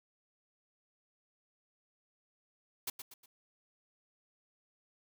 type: noise with echo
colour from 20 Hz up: white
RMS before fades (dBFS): -37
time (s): 2.87-2.9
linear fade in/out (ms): 5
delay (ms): 120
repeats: 3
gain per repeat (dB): -8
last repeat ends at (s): 3.26
effects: none